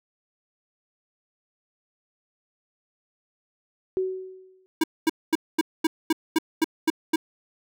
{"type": "tone with exponential decay", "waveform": "sine", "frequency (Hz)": 375.1, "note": "F#4", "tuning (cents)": 24, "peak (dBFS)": -20, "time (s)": [3.97, 4.66], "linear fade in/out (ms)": 0, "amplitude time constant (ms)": 150}
{"type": "tone bursts", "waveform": "square", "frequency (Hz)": 320.3, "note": "E4", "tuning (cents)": -50, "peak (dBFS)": -18, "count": 10, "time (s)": [4.81, 7.16], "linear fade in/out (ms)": 5, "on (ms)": 28, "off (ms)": 230}
{"effects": []}